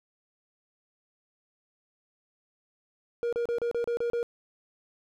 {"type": "tone bursts", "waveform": "triangle", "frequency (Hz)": 473, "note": "A#4", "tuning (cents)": 25, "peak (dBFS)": -24, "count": 8, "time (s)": [3.23, 4.229], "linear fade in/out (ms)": 0, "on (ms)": 96, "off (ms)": 33, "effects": []}